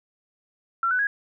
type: tone with pitch steps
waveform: sine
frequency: 1358 / 1498.1 / 1652.7 Hz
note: F6 / F#6 / G#6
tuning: -49 / +21 / -9 cents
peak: -20 dBFS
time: 0.83-1.07 s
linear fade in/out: 2 ms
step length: 80 ms
effects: none